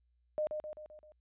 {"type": "tone with echo", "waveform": "sine", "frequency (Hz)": 610, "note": "D#5", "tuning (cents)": -34, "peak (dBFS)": -30, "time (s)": [0.38, 0.47], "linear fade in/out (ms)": 0, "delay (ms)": 130, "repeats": 5, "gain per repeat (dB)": -5, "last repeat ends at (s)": 1.12, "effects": ["added 60 Hz sine -70 dBFS peak until 1.2 s", "resampled to 8000 Hz"]}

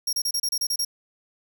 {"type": "tone bursts", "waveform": "sawtooth", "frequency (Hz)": 5588, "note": "F8", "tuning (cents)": 0, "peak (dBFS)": -20, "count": 9, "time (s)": [0.07, 0.849], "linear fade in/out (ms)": 5, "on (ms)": 59, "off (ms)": 31, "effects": []}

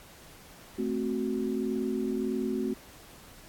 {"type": "chord", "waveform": "sine", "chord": "F# diminished", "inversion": "first", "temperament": "equal", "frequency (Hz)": [220, 261.6, 370], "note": ["A3", "C4", "F#4"], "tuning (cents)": [0, 0, 0], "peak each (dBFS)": -32, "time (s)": [0.78, 2.74], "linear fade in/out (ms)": 10, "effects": ["pink hiss -52 dBFS RMS until 3.48 s", "AAC 64 kbps"]}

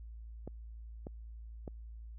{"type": "clicks", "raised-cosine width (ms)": 2, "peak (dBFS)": -29, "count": 3, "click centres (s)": [0.476, 1.069, 1.678], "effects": ["added 56 Hz sine -45 dBFS peak until 2.18 s"]}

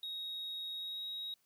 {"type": "tone with pitch glide", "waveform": "triangle", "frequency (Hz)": [3771, 3799], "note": ["A#7", "A#7"], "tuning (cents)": [19, 32], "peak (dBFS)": -37, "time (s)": [0.03, 1.34], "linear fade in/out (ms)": 2, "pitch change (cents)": 13, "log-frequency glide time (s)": [0.74, 1.04], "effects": ["tanh soft clip ceiling -35 dBFS", "white hiss -75 dBFS RMS until 1.45 s"]}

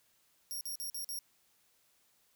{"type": "tone bursts", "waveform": "5% pulse", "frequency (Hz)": 5588, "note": "F8", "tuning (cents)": 0, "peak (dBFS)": -32, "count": 5, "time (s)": [0.51, 1.19], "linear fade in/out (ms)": 0, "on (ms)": 100, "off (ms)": 45, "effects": ["white hiss -71 dBFS RMS until 2.35 s"]}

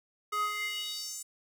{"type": "tone with high-pass filter sweep", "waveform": "square", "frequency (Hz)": 418.3, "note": "G#4", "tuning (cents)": 12, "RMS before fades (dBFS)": -35, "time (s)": [0.32, 1.23], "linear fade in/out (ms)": 10, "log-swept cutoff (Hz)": [990, 8000], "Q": 4.2, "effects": []}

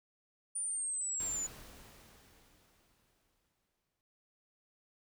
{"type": "exponential sweep", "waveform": "sine", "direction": "down", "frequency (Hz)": [9397, 6910], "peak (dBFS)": -34, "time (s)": [0.55, 1.47], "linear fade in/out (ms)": 10}
{"type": "noise with exponential decay", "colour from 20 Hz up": "pink", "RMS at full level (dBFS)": -47, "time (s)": [1.2, 4.01], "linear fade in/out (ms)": 0, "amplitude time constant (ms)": 610}
{"effects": []}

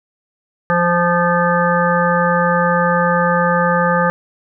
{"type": "harmonic tone with a mistuned harmonic", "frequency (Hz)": 174.1, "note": "F3", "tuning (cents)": -5, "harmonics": [1, 3, 5, 7, 9, 10], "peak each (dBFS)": [-18, -17, -20, -18, -22, -23], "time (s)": [0.7, 4.1], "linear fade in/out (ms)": 0, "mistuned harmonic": 9, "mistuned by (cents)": -15, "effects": []}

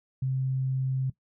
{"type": "tone", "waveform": "sine", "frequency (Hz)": 131.7, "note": "C3", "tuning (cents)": 12, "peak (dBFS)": -25, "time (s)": [0.22, 1.1], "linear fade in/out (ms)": 5, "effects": ["noise-tail reverb RT60 0.1 s tail -17 dB re dry"]}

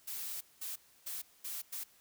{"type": "noise bursts at uneven times", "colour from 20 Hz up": "blue", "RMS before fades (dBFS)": -41, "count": 5, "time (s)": [[0.07, 0.41], [0.61, 0.76], [1.06, 1.22], [1.44, 1.62], [1.72, 1.84]], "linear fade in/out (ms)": 10, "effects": ["white hiss -65 dBFS RMS until 2 s"]}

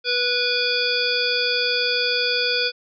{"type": "harmonic tone with a mistuned harmonic", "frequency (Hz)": 490, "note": "B4", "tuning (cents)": -14, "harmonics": [1, 3, 5, 7, 9, 10], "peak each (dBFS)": [-26, -26, -26, -26, -26, -26], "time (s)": [0.04, 2.72], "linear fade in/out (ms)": 50, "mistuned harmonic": 9, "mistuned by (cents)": 45, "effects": []}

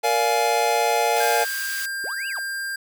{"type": "chord", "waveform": "square", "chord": "Bb dominant seventh", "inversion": "none", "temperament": "just", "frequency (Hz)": [466.2, 582.7, 699.2, 839.1], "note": ["Bb4", "D5", "F5", "Ab5"], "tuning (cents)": [0, -14, 2, 18], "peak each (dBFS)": [-25, -28, -24, -23], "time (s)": [0.03, 1.45], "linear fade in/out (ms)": 20}
{"type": "high-pass noise", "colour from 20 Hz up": "white", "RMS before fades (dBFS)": -32, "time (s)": [1.16, 1.86], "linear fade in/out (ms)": 5, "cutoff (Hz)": 1100, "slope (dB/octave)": 48}
{"type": "tone", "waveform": "square", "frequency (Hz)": 1594, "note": "G6", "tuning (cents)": 28, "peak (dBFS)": -27, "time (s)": [1.2, 2.76], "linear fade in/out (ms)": 5}
{"type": "linear two-way sweep", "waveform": "triangle", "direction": "up then down", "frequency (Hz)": [331.7, 2960, 598], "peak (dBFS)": -32, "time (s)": [2.04, 2.39], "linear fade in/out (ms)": 0, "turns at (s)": 2.28}
{"effects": []}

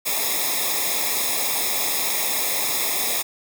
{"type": "noise with comb filter", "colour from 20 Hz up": "white", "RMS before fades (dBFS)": -23, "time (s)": [0.05, 3.23], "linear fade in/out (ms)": 20, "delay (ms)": 0.67, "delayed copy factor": -1, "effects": []}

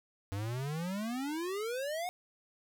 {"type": "exponential sweep", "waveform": "square", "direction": "up", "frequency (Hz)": [95.4, 740], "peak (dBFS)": -35, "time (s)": [0.32, 2.09], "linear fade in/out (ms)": 0, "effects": []}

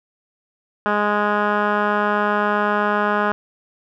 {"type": "tone with low-pass filter", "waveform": "10% pulse", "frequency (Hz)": 207.7, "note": "G#3", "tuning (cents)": 0, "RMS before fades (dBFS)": -19, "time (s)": [0.86, 3.32], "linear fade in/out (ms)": 0, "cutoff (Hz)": 1600, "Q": 2.8, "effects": []}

